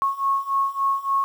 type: beating tone pair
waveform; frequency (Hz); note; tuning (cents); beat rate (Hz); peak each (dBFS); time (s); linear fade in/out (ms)
sine; 1094 / 1097.5; C#6 / C#6; -23 / -18; 3.5; -24 / -22; 0.02-1.24; 0
effects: 8-bit